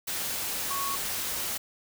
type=tone in noise; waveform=sine; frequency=1108.7 Hz; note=C#6; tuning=in tune; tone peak=-31 dBFS; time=0.7-0.96 s; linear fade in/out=10 ms; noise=white; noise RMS=-32 dBFS; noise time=0.07-1.58 s; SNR=-2 dB; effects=none